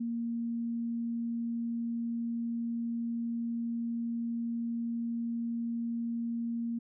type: tone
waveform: sine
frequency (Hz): 233.1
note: A#3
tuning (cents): 0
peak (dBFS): -31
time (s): 0-6.79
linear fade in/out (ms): 10
effects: none